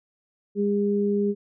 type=tone pair together; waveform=sine; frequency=203.5 / 406.3 Hz; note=G#3 / G#4; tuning=-35 / -38 cents; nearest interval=octave; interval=1197 cents; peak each=-23 dBFS; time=0.55-1.35 s; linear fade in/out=50 ms; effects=none